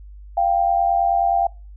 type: tone pair together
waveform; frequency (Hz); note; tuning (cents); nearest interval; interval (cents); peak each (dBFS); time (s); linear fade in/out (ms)
sine; 694.5 / 784; F5 / G5; -10 / 0; major second; 210; -18; 0.37-1.47; 5
effects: noise-tail reverb RT60 0.3 s tail -23 dB re dry + added 50 Hz sine -37 dBFS peak until 1.76 s